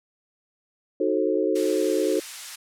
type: chord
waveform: sine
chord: D# diminished seventh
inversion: none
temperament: equal with one note detuned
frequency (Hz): 311.1 / 370 / 440 / 533.3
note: D#4 / F#4 / A4 / C5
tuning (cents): 0 / 0 / 0 / +33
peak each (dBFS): -26 / -25 / -25 / -27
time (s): 1-2.2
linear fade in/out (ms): 5
type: high-pass noise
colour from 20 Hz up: white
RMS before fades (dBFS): -36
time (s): 1.55-2.56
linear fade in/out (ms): 10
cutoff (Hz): 1300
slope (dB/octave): 12
effects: low-pass 10000 Hz 12 dB/octave